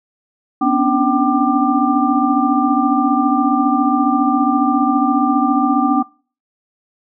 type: tone cluster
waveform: sine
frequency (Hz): 245.4 / 277.8 / 292.5 / 769 / 1191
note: B3 / C#4 / D4 / G5 / D6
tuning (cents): -11 / +4 / -7 / -33 / +24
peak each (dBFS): -18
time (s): 0.61-6.03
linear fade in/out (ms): 10
effects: noise-tail reverb RT60 0.4 s tail -24 dB re dry

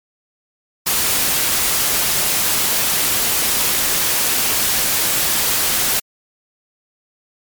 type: noise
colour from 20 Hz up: white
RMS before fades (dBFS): -17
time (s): 0.86-6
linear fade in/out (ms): 10
effects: MP3 96 kbps

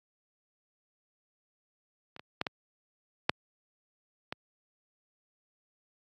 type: clicks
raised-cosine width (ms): 0.3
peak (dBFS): -29 / -27 / -13 / -16 / -6 / -18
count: 6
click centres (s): 2.164 / 2.195 / 2.414 / 2.468 / 3.295 / 4.325
effects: high-pass 100 Hz 12 dB/octave + AAC 48 kbps

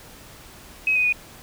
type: tone with pitch steps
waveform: sine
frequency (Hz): 2549 / 2497 / 2467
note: D#7 / D#7 / D#7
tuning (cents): +41 / +6 / -15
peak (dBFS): -17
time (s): 0.87-1.125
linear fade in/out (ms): 2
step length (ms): 85
effects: pink hiss -45 dBFS RMS until 1.42 s

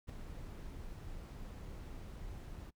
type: noise with ADSR envelope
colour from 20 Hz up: brown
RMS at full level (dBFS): -40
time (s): 0.07-2.71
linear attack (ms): 26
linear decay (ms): 3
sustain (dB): -7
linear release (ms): 23
effects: noise-tail reverb RT60 0.1 s tail -24 dB re dry

